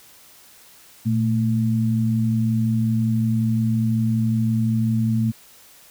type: tone pair together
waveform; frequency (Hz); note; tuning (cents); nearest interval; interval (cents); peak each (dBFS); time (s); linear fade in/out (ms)
sine; 116.54 / 222; A#2 / A3; 0 / +16; major seventh; 1116; -20; 1.05-5.32; 20
effects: white hiss -49 dBFS RMS until 5.9 s